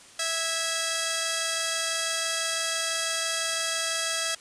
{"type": "tone pair together", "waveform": "5% pulse", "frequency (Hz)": [655, 1650.5], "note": ["E5", "G#6"], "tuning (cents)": [-11, -11], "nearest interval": "octave + major third", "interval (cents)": 1600, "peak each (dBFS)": -17, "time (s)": [0.19, 4.35], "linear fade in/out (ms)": 5, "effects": ["white hiss -50 dBFS RMS until 4.4 s", "resampled to 22050 Hz"]}